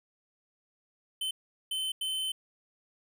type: tone bursts at uneven times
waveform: square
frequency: 3066 Hz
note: G7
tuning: 39 cents flat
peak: -31 dBFS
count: 3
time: 1.21-1.31 / 1.71-1.92 / 2.01-2.32 s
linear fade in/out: 5 ms
effects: 12-bit